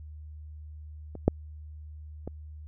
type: clicks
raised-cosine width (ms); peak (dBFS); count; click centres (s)
2; -26 / -6 / -22; 3; 1.153 / 1.28 / 2.276
effects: added 76 Hz sine -41 dBFS peak until 2.67 s